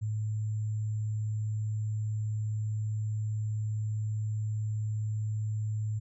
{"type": "tone with sample-and-hold", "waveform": "sine", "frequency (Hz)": 107.6, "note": "A2", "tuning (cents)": -38, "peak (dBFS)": -29, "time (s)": [0.01, 6], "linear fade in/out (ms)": 20, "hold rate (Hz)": 7350, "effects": ["resampled to 24000 Hz"]}